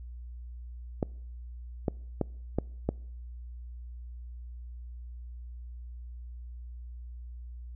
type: clicks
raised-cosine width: 2 ms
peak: -13 dBFS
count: 5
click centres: 1.028 / 1.882 / 2.213 / 2.586 / 2.89 s
effects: noise-tail reverb RT60 0.7 s tail -26 dB re dry + added 60 Hz sine -40 dBFS peak until 7.75 s